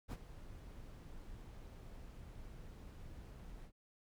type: noise with ADSR envelope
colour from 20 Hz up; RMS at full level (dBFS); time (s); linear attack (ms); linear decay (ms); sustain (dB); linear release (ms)
brown; -39; 0.08-3.72; 40; 45; -13; 76
effects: none